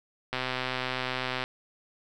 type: click train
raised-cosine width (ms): 0.3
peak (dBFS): -14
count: 143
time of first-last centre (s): 0.33-1.439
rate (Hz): 128
effects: none